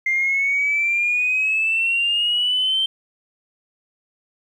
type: exponential sweep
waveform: sine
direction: up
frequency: 2093 to 3136 Hz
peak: -16 dBFS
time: 0.06-2.86 s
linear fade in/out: 5 ms
effects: tanh soft clip ceiling -12 dBFS + 9-bit